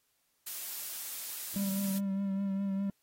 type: noise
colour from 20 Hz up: blue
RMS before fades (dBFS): -39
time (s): 0.46-1.99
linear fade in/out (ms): 10
type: tone with vibrato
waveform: triangle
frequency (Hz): 196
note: G3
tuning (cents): 0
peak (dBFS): -28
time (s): 1.56-2.9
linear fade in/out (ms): 2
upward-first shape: triangle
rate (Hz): 4.9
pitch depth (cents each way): 34
effects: white hiss -75 dBFS RMS until 3.02 s + AAC 48 kbps